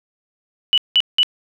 sine tone bursts, 2960 Hz, F#7, in tune, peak -10 dBFS, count 3, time 0.73-1.231 s, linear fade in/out 0 ms, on 47 ms, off 180 ms, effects none

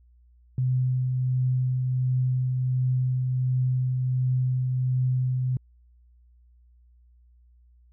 sine tone with tremolo, 127.7 Hz, C3, 42 cents flat, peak -20 dBFS, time 0.58-5.57 s, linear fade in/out 2 ms, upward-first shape triangle, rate 1.4 Hz, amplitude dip 30%, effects added 60 Hz sine -54 dBFS peak until 7.92 s

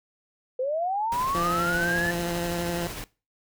sine linear sweep, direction up, 494 to 1760 Hz, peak -24 dBFS, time 0.59-2.11 s, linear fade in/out 5 ms
pink noise with tremolo, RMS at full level -35 dBFS, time 1.12-3.04 s, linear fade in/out 0 ms, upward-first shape sine, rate 13 Hz, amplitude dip 30%
15% pulse tone with vibrato, 172.4 Hz, F3, 22 cents flat, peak -21 dBFS, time 1.35-2.87 s, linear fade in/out 0 ms, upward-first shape sine, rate 12 Hz, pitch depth 17 cents each way
effects noise-tail reverb RT60 0.3 s tail -20 dB re dry

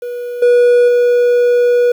triangle tone with level steps, 485.6 Hz, B4, 29 cents flat, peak -18 / -4 / -6 dBFS, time 0.02-1.92 s, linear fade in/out 5 ms, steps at 0.42 / 0.88 s, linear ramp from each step 5 ms, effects 7-bit

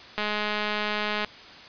click train, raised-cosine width 0.3 ms, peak -12 dBFS, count 225, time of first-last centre 0.18-1.247 s, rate 210 Hz, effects white hiss -45 dBFS RMS until 1.68 s + resampled to 11025 Hz

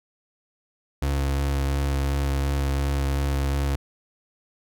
35% pulse tone with vibrato, 69.3 Hz, C#2, in tune, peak -20 dBFS, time 1.02-3.76 s, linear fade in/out 5 ms, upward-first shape sine, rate 2.8 Hz, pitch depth 15 cents each way, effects none

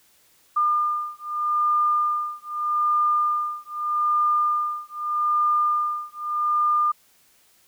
sine beating tone pair, 1205 / 1205.81 Hz, D6 / D6, +44 / +45 cents, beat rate 0.81 Hz, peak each -23 dBFS, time 0.56-6.92 s, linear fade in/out 10 ms, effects white hiss -59 dBFS RMS until 7.67 s

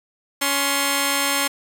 5% pulse tone pair together, 280.2 / 1063 Hz, C#4 / C6, +19 / +27 cents, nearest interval octave + major seventh, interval 2308 cents, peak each -10 dBFS, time 0.41-1.48 s, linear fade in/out 10 ms, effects none

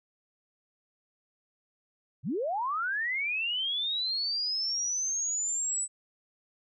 sine linear sweep, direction up, 98 to 8020 Hz, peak -28 dBFS, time 2.23-5.88 s, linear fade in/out 50 ms, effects none

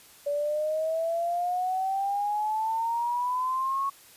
sine exponential sweep, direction up, 572 to 1108.7 Hz, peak -25 dBFS, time 0.26-3.9 s, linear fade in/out 10 ms, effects white hiss -53 dBFS RMS until 4.16 s + resampled to 32000 Hz

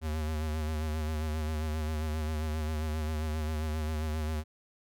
square tone with vibrato, 77.6 Hz, D#2, 4 cents flat, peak -31 dBFS, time 0.01-4.44 s, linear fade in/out 50 ms, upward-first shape sine, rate 7.5 Hz, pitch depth 44 cents each way, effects none

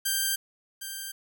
5% pulse tone with echo, 1578 Hz, G6, 11 cents sharp, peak -14 dBFS, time 0.05-0.36 s, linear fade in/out 10 ms, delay 760 ms, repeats 1, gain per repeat -10 dB, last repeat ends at 1.12 s, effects none

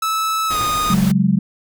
45% pulse tone with pitch glide, 1306 to 1236.3 Hz, E6 to D#6, -17 to -11 cents, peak -17 dBFS, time 0.02-0.94 s, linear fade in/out 5 ms, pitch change -94 cents, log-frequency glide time 0.47-0.58 s
pink noise, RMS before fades -27 dBFS, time 0.5-1.12 s, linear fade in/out 10 ms
sine chord, C# suspended fourth, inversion none, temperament equal, 138.59 / 185 / 207.7 Hz, C#3 / F#3 / G#3, 0 / 0 / 0 cents, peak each -20 / -15 / -17 dBFS, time 0.9-1.39 s, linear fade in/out 5 ms
effects none

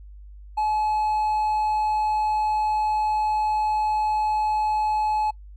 triangle tone with hard clipping, 855 Hz, A5, 50 cents flat, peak -21 dBFS, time 0.57-5.31 s, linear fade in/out 10 ms, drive 5 dB, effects noise-tail reverb RT60 0.1 s tail -24 dB re dry + added 50 Hz sine -40 dBFS peak until 5.56 s

